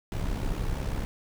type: noise with amplitude modulation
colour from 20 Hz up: brown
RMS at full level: -27 dBFS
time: 0.12-1.05 s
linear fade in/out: 0 ms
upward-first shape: sine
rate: 67.9 Hz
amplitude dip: 60%
effects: none